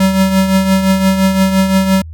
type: tone with tremolo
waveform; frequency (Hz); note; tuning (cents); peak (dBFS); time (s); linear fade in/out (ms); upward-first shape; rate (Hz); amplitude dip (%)
square; 190.9; G3; -46; -7; 0-2.02; 5; triangle; 5.8; 60
effects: added 80 Hz sine -26 dBFS peak until 2.13 s